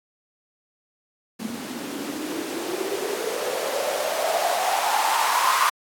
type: noise with band-pass filter sweep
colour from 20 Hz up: blue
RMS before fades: -25 dBFS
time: 1.39-5.7 s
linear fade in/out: 10 ms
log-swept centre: 220 to 1100 Hz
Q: 7.6
effects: AAC 64 kbps